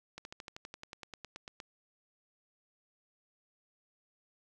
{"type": "slowing click train", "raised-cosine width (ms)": 0.2, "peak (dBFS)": -27, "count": 16, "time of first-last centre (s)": [0.18, 1.602], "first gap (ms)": 71, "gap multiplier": 1.04, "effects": []}